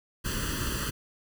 pink noise with comb filter, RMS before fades -31 dBFS, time 0.24-0.91 s, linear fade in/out 20 ms, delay 0.66 ms, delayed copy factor +0.95, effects none

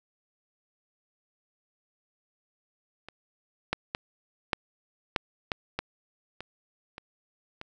clicks, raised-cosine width 0.3 ms, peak -26 / -10 / -13 / -8 / -8 / -12 / -13 / -22 / -24 / -23 dBFS, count 10, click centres 3.086 / 3.73 / 3.949 / 4.532 / 5.162 / 5.518 / 5.79 / 6.406 / 6.981 / 7.614 s, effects none

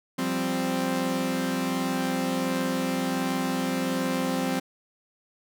sawtooth chord, F suspended second, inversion none, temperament equal, 174.61 / 196 / 261.6 Hz, F3 / G3 / C4, 0 / 0 / 0 cents, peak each -28 / -28 / -23 dBFS, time 0.18-4.6 s, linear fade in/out 10 ms, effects none

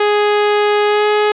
sawtooth tone with pitch glide, 415.8 to 420.1 Hz, G#4 to G#4, +2 to +20 cents, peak -7 dBFS, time 0-1.32 s, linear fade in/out 5 ms, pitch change +18 cents, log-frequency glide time 0.86-1.06 s, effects resampled to 8000 Hz + 7-bit

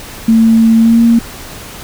sine tone with pitch glide, 225.5 to 232 Hz, A3 to A#3, +43 to -8 cents, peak -4 dBFS, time 0.28-1.19 s, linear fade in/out 5 ms, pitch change +49 cents, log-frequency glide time 0.77-1.01 s, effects pink hiss -29 dBFS RMS until 1.83 s

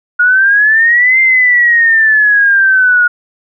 sine exponential two-way sweep, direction up then down, 1436 to 2098 to 1436 Hz, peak -5 dBFS, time 0.19-3.08 s, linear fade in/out 10 ms, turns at 1.2 s, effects none

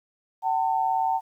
sine tone pair together, 760.9 / 899 Hz, F#5 / A5, +48 / +37 cents, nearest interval minor third, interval 289 cents, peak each -24 dBFS, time 0.42-1.21 s, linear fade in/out 50 ms, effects 10-bit

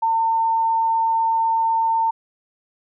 sine tone, 904 Hz, A5, 47 cents sharp, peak -16 dBFS, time 0.02-2.11 s, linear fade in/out 10 ms, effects none

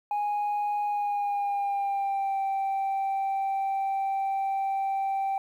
sine tone with pitch glide, 827 to 780.6 Hz, G#5 to G5, -8 to -8 cents, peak -23 dBFS, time 0.11-5.38 s, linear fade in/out 2 ms, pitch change -100 cents, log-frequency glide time 0.86-2.39 s, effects tanh soft clip ceiling -24 dBFS + 10-bit

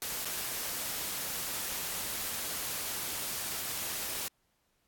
white noise with dropouts, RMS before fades -36 dBFS, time 0.02-4.28 s, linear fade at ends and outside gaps 0 ms, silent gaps 0.248-0.255 s, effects pink hiss -75 dBFS RMS until 4.87 s + AAC 64 kbps

